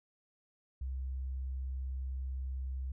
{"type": "tone", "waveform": "sine", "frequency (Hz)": 65.41, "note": "C2", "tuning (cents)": 0, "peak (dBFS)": -35, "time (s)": [0.81, 2.92], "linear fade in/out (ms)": 5, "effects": []}